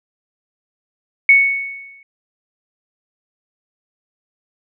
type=tone with exponential decay; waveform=sine; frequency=2217 Hz; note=C#7; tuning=in tune; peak=-4 dBFS; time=1.29-2.03 s; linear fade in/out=2 ms; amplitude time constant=160 ms; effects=none